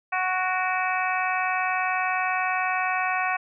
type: harmonic tone with a mistuned harmonic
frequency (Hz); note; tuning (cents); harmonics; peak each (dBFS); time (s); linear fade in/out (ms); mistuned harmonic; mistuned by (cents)
370; F#4; 0; 2 / 3 / 4 / 5 / 6 / 7; -27 / -29 / -30 / -31 / -32 / -32; 0.12-3.37; 10; 6; +57
effects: none